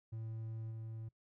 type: tone with level steps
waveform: triangle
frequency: 111.8 Hz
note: A2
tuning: 28 cents sharp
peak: -39 / -41 dBFS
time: 0.12-1.09 s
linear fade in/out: 10 ms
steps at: 0.7 s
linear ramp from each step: 20 ms
effects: noise-tail reverb RT60 0.1 s tail -22 dB re dry